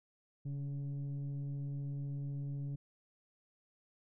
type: tone with frequency modulation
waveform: sine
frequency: 140 Hz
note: C#3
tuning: 18 cents sharp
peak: -35 dBFS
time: 0.45-2.76 s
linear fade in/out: 10 ms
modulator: 144 Hz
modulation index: 0.41
effects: tanh soft clip ceiling -35 dBFS